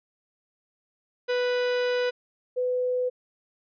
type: tone pair in turn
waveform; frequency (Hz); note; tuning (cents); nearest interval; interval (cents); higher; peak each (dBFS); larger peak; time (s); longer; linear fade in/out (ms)
45% pulse / sine; 493.9 / 500.5; B4 / B4; 0 / +23; unison; 23; second; -23; neither; 1.28-2.11 / 2.56-3.1; first; 20
effects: resampled to 11025 Hz